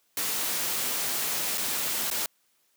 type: noise with dropouts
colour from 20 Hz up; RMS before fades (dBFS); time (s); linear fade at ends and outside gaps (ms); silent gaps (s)
white; -29; 0.17-2.26; 2; 1.575-1.579 / 2.102-2.112
effects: white hiss -69 dBFS RMS until 2.76 s + high-pass 150 Hz 12 dB/octave